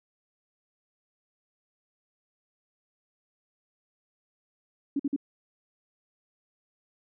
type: tone bursts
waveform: sine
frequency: 281.2 Hz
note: C#4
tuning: 25 cents sharp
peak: -24 dBFS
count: 3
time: 4.96-5.163 s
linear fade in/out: 5 ms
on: 35 ms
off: 49 ms
effects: none